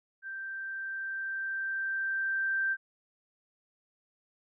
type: tone with level ramp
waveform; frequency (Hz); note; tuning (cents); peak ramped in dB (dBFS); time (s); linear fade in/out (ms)
sine; 1568; G6; 0; -37 to -26; 0.22-2.77; 50
effects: none